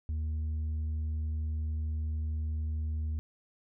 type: tone with tanh clipping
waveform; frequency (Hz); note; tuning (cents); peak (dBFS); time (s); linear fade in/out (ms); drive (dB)
sine; 77.78; D#2; 0; -31; 0.09-3.19; 0; 3
effects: none